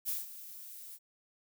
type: noise with ADSR envelope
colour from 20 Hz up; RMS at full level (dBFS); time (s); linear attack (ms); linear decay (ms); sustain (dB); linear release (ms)
violet; -33; 0.05-0.99; 39; 170; -15; 46
effects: none